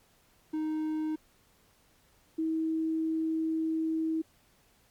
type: tone pair in turn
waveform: triangle / sine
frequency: 311.1 / 320.6 Hz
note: D#4 / E4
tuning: 0 / -48 cents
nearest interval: minor second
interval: 52 cents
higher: second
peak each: -27 dBFS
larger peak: neither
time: 0.53-1.16 / 2.38-4.22 s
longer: second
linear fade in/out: 10 ms
effects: pink hiss -65 dBFS RMS until 4.9 s + MP3 96 kbps